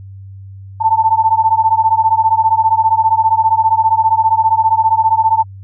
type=beating tone pair; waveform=sine; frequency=880 / 895 Hz; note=A5 / A5; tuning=0 / +29 cents; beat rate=15 Hz; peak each=-12 dBFS; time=0.8-5.44 s; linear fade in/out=20 ms; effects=added 97 Hz sine -30 dBFS peak until 5.63 s